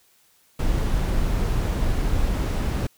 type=noise; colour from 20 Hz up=brown; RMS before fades=-22 dBFS; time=0.59-2.87 s; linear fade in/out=5 ms; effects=white hiss -60 dBFS RMS until 2.97 s